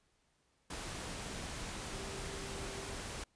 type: tone in noise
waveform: sine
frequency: 392 Hz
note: G4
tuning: in tune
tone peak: -49 dBFS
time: 1.93-2.95 s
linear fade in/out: 5 ms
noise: pink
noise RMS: -43 dBFS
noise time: 0.7-3.24 s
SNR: -9 dB
effects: pink hiss -75 dBFS RMS until 3.35 s + resampled to 22050 Hz